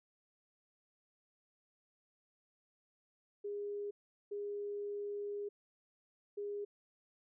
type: tone bursts at uneven times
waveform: sine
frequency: 409 Hz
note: G#4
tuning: 26 cents flat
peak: -38 dBFS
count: 3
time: 3.44-3.91 / 4.31-5.49 / 6.37-6.65 s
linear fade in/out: 10 ms
effects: none